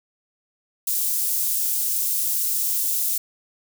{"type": "high-pass noise", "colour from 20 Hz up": "white", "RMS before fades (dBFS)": -23, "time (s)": [0.87, 3.18], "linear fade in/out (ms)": 5, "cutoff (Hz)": 8100, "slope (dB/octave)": 12, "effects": []}